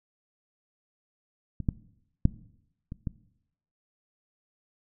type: clicks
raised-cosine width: 5 ms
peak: -22 / -12 / -7 / -24 / -18 dBFS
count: 5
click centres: 1.603 / 1.688 / 2.254 / 2.921 / 3.072 s
effects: noise-tail reverb RT60 0.8 s tail -19 dB re dry